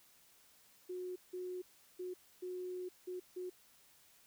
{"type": "tone bursts at uneven times", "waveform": "sine", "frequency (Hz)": 363.9, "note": "F#4", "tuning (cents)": -29, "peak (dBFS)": -40, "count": 6, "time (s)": [[0.89, 1.16], [1.33, 1.62], [1.99, 2.14], [2.42, 2.89], [3.07, 3.2], [3.36, 3.5]], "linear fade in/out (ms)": 10, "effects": ["white hiss -66 dBFS RMS until 4.26 s"]}